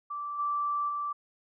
sine tone with level steps, 1167 Hz, D6, 11 cents flat, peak -33 / -27 / -30 dBFS, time 0.1-1.13 s, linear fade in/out 10 ms, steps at 0.38 / 0.88 s, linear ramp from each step 20 ms, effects none

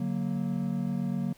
triangle chord, D augmented, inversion none, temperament equal with one note detuned, 143.98 / 185 / 233.1 Hz, D3 / F#3 / A#3, -34 / 0 / 0 cents, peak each -32 / -29 / -30 dBFS, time 0-1.33 s, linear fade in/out 5 ms, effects pink hiss -59 dBFS RMS until 1.37 s

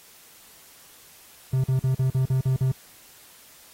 triangle tone bursts, 130.81 Hz, C3, in tune, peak -17 dBFS, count 8, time 1.53-2.718 s, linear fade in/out 5 ms, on 110 ms, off 44 ms, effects white hiss -51 dBFS RMS until 3.73 s + AAC 48 kbps

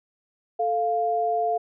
sine tone pair together, 440 / 698.5 Hz, A4 / F5, 0 / 0 cents, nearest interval minor sixth, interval 800 cents, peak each -27 / -22 dBFS, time 0.59-1.58 s, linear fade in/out 10 ms, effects none

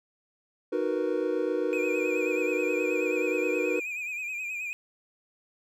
triangle chord, B major seventh, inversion first, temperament equal, 311.1 / 370 / 466.2 / 493.9 Hz, D#4 / F#4 / A#4 / B4, 0 / 0 / 0 / 0 cents, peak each -30 / -29 / -29 / -29 dBFS, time 0.72-3.8 s, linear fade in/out 10 ms
triangle tone with vibrato, 2459 Hz, D#7, 21 cents flat, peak -30 dBFS, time 1.73-4.73 s, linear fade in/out 0 ms, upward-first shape sine, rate 9.4 Hz, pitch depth 65 cents each way
effects none

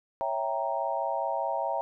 sine chord, C# diminished seventh, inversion none, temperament equal, 554.4 / 659.3 / 784 / 932.3 Hz, C#5 / E5 / G5 / Bb5, 0 / 0 / 0 / 0 cents, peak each -34 / -32 / -33 / -32 dBFS, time 0.21-1.81 s, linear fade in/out 0 ms, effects none

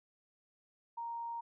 sine tone, 932.3 Hz, A#5, in tune, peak -38 dBFS, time 0.97-1.41 s, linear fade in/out 10 ms, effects none

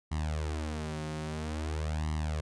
sawtooth tone with flanger, 77.1 Hz, D#2, 15 cents flat, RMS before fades -34 dBFS, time 0.11-2.41 s, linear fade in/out 10 ms, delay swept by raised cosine 0.99 to 5.59 ms, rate 0.5 Hz, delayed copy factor +1, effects resampled to 22050 Hz

